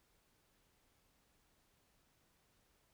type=silence; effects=pink hiss -75 dBFS RMS until 2.93 s